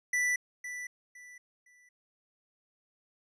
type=tone with echo; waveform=square; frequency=1975.5 Hz; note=B6; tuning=in tune; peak=-27 dBFS; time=0.13-0.36 s; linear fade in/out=5 ms; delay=510 ms; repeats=3; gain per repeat=-11 dB; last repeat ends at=1.89 s; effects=low-pass 10000 Hz 12 dB/octave